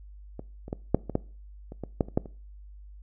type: clicks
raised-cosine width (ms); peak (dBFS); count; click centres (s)
2; -23 / -27 / -17 / -6 / -19 / -10 / -27 / -20 / -9 / -29 / -9 / -27; 12; 0.394 / 0.681 / 0.729 / 0.946 / 1.097 / 1.154 / 1.721 / 1.837 / 2.008 / 2.085 / 2.175 / 2.258
effects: noise-tail reverb RT60 0.4 s tail -22 dB re dry + added 50 Hz sine -44 dBFS peak until 3.02 s